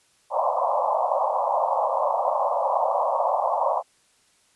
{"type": "band-pass noise", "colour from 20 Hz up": "pink", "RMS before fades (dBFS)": -23, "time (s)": [0.3, 3.83], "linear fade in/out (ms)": 50, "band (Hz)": [540, 1100], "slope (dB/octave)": 96, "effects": ["white hiss -62 dBFS RMS until 4.55 s", "resampled to 24000 Hz"]}